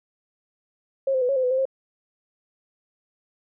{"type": "tone with pitch steps", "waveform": "sine", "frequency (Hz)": [540, 519, 495.9, 550, 516, 500, 522, 533], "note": ["C#5", "C5", "B4", "C#5", "C5", "B4", "C5", "C5"], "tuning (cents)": [-45, -14, 7, -14, -24, 21, -4, 32], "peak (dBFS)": -19, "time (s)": [1.07, 1.654], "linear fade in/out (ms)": 5, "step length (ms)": 73, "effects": []}